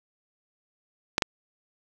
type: clicks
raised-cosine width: 0.2 ms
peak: -4 dBFS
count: 2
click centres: 1.181 / 1.222 s
effects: none